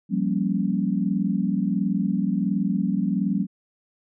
sine chord, G half-diminished seventh, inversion third, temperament equal, 174.61 / 196 / 233.1 / 277.2 Hz, F3 / G3 / Bb3 / Db4, 0 / 0 / 0 / 0 cents, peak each -27 / -23 / -28 / -29 dBFS, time 0.09-3.47 s, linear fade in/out 50 ms, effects none

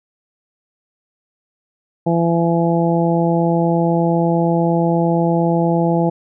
harmonic tone, 168.5 Hz, E3, 38 cents sharp, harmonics 1 / 2 / 3 / 4 / 5, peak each -16 / -19 / -21 / -22 / -23 dBFS, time 2.06-6.1 s, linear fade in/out 10 ms, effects none

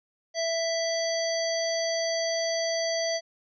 harmonic tone with a mistuned harmonic, 660 Hz, E5, 2 cents sharp, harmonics 1 / 3 / 5 / 7 / 9, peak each -27 / -35 / -40 / -33 / -35 dBFS, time 0.34-3.21 s, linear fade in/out 50 ms, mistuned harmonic 9, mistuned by +17 cents, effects none

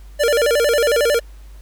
square tone with vibrato, 523.3 Hz, C5, in tune, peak -14 dBFS, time 0.19-1.2 s, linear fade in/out 20 ms, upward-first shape square, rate 11 Hz, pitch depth 200 cents each way, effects added 50 Hz sine -36 dBFS peak until 1.61 s + pink hiss -53 dBFS RMS until 1.61 s

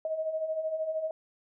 sine beating tone pair, 622.3 / 635.3 Hz, D#5 / D#5, 0 / +36 cents, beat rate 13 Hz, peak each -37 / -30 dBFS, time 0.05-1.11 s, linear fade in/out 2 ms, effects none

